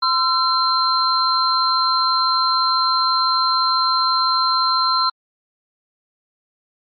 sine tone cluster, 1032 / 1347 / 4131 Hz, C6 / E6 / C8, -24 / +37 / -23 cents, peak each -19 dBFS, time 0.02-5.1 s, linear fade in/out 10 ms, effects MP3 48 kbps

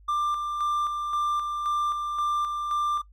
triangle tone with tremolo, 1187 Hz, D6, 18 cents sharp, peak -21 dBFS, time 0.08-3.02 s, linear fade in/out 10 ms, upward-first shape square, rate 1.9 Hz, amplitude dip 40%, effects noise-tail reverb RT60 0.1 s tail -21 dB re dry + added 50 Hz sine -50 dBFS peak until 3.12 s

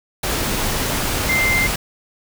sine tone in noise, 2090 Hz, C7, 2 cents flat, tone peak -16 dBFS, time 1.29-1.67 s, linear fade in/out 5 ms, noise pink, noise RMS -21 dBFS, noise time 0.23-1.76 s, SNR +2 dB, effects none

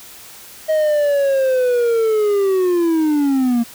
triangle linear sweep, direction down, 632 to 230 Hz, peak -11 dBFS, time 0.68-3.64 s, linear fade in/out 20 ms, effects white hiss -39 dBFS RMS until 3.74 s

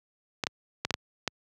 clicks, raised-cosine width 0.2 ms, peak -10 dBFS, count 6, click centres 0.438 / 0.469 / 0.85 / 0.907 / 0.941 / 1.277 s, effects high-pass 80 Hz 12 dB/octave

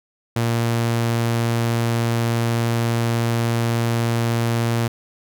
sawtooth tone, 116.54 Hz, A#2, in tune, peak -14 dBFS, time 0.36-4.88 s, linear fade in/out 5 ms, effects none

